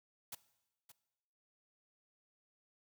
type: noise with echo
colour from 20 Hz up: white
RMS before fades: -45 dBFS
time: 0.32-0.35 s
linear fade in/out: 5 ms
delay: 570 ms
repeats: 1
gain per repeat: -13 dB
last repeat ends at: 0.92 s
effects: noise-tail reverb RT60 1.0 s tail -18 dB re dry